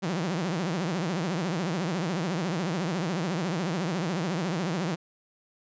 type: tone with vibrato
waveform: sawtooth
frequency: 174.61 Hz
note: F3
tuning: in tune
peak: -23 dBFS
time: 0.02-4.96 s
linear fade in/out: 20 ms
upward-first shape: triangle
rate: 14 Hz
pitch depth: 260 cents each way
effects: resampled to 16000 Hz